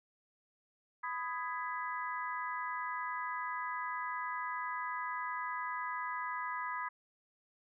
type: harmonic tone with a mistuned harmonic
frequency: 332.2 Hz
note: E4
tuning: 13 cents sharp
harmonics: 3 / 4 / 5 / 6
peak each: -39 / -41 / -43 / -45 dBFS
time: 1.03-6.89 s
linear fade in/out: 10 ms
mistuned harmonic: 4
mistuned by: -110 cents
effects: none